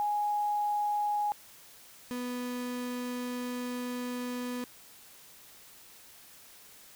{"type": "tone pair in turn", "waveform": ["sine", "35% pulse"], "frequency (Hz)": [830.6, 246.9], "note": ["G#5", "B3"], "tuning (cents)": [0, 0], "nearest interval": "octave + major sixth", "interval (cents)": 2100, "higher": "first", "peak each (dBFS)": [-27, -32], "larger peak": "first", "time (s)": [[0, 1.32], [2.11, 4.64]], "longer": "second", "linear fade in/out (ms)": 0, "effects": ["white hiss -54 dBFS RMS until 6.95 s"]}